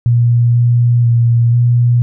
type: tone with pitch steps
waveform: sine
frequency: 119.2 / 120 / 117.8 / 120.6 Hz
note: A#2 / B2 / A#2 / B2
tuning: +39 / -49 / +19 / -41 cents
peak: -7 dBFS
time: 0.06-2.02 s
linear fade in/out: 0 ms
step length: 490 ms
effects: none